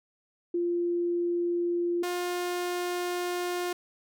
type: tone pair in turn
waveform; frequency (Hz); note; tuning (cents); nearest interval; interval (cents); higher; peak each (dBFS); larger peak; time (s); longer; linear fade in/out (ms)
sine / sawtooth; 347 / 355.1; F4 / F4; -11 / +29; unison; 40; second; -25; neither; 0.54-2.03 / 2.03-3.73; second; 5
effects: none